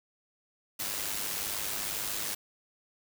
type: noise with amplitude modulation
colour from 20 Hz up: white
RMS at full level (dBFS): -32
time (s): 0.79-2.35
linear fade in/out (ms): 10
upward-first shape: sine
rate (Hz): 102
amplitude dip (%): 50
effects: none